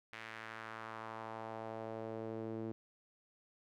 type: tone with band-pass filter sweep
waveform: sawtooth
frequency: 111.7 Hz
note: A2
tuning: 27 cents sharp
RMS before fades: -45 dBFS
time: 0.13-2.72 s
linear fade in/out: 0 ms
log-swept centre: 2100 to 330 Hz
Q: 1.8
effects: none